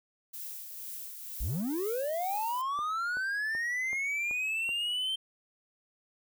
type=noise with tremolo; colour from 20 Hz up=violet; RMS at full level=-40 dBFS; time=0.33-2.62 s; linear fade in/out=10 ms; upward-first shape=triangle; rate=2.1 Hz; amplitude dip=45%
type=linear sweep; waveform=triangle; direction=up; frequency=34.55 to 3136 Hz; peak=-28 dBFS; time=1.4-5.16 s; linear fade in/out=10 ms
type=click train; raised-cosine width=1 ms; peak=-32 dBFS; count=6; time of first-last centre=2.79-4.691 s; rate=2.63 Hz
effects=none